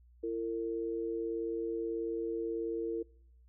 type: tone pair together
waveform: sine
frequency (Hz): 336.8 / 455.2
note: E4 / A#4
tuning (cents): +37 / -41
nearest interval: perfect fourth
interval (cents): 522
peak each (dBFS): -36 / -35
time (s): 0.23-3.03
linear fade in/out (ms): 10
effects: noise-tail reverb RT60 0.7 s tail -25 dB re dry + added 60 Hz sine -58 dBFS peak until 3.48 s